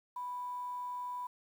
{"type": "tone with quantisation", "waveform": "sine", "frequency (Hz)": 987.8, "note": "B5", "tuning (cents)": 0, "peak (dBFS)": -37, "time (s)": [0.16, 1.27], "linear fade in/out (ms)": 5, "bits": 10, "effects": []}